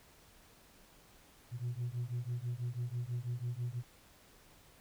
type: beating tone pair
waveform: sine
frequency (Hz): 118.6 / 124.7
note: A#2 / B2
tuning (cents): +30 / +17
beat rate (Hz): 6.1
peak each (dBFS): -37 / -37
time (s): 1.51-3.83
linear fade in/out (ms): 50
effects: tanh soft clip ceiling -32 dBFS + pink hiss -62 dBFS RMS until 4.8 s